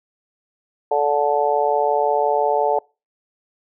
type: harmonic tone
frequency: 145.7 Hz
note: D3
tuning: 13 cents flat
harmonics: 3 / 4 / 5 / 6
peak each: -21 / -21 / -21 / -21 dBFS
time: 0.91-2.79 s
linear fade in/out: 5 ms
effects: noise-tail reverb RT60 0.3 s tail -26 dB re dry